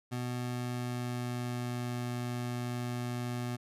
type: tone with pitch glide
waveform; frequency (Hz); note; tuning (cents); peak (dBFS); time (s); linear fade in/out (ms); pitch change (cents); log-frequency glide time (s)
25% pulse; 123.47 to 122.12; B2 to B2; 0 to -19; -30; 0.11-3.57; 20; -19; 0.24-1.95
effects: resampled to 32000 Hz